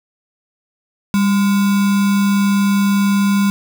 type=tone with sample-and-hold; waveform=sine; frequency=199.2 Hz; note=G3; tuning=28 cents sharp; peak=-11 dBFS; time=1.14-3.5 s; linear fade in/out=0 ms; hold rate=1225 Hz; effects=none